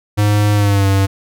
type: tone with pitch glide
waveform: square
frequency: 104 to 97.6 Hz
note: G#2 to G2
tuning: +3 to -7 cents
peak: -11 dBFS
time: 0.17-1.07 s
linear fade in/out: 20 ms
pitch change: -110 cents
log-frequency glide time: 0.54-0.87 s
effects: none